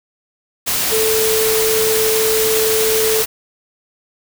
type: tone in noise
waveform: sine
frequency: 440 Hz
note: A4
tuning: in tune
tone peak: -15 dBFS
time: 0.91-3.23 s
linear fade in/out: 20 ms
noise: white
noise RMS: -18 dBFS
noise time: 0.66-3.26 s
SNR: 0 dB
effects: none